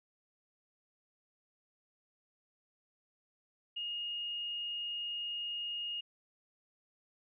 sine tone, 2855 Hz, F7, 37 cents sharp, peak -36 dBFS, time 3.76-6.01 s, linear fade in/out 10 ms, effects none

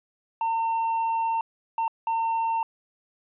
triangle tone bursts at uneven times, 908 Hz, A#5, 46 cents flat, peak -21 dBFS, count 3, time 0.41-1.41 / 1.78-1.88 / 2.07-2.63 s, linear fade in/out 2 ms, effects resampled to 8000 Hz

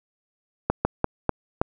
slowing click train, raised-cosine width 1 ms, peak -5 dBFS, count 5, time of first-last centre 0.7-1.615 s, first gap 150 ms, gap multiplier 1.29, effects none

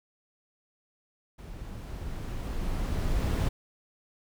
brown noise with level ramp, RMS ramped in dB -42 to -25 dBFS, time 1.38-3.49 s, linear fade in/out 10 ms, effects none

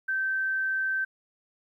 sine tone, 1551 Hz, G6, 19 cents flat, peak -25 dBFS, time 0.08-1.05 s, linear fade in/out 10 ms, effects 11-bit

